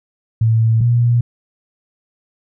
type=tone pair in turn; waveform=sine; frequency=112.7 / 119.4 Hz; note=A2 / A#2; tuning=+42 / +42 cents; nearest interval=minor second; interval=100 cents; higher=second; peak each=-10 dBFS; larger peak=neither; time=0.41-0.81 / 0.81-1.21 s; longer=neither; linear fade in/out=5 ms; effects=none